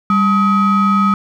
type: ring-modulated tone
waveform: triangle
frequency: 535 Hz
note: C5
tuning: 38 cents sharp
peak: -5 dBFS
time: 0.1-1.14 s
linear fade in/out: 2 ms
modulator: 733 Hz
effects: none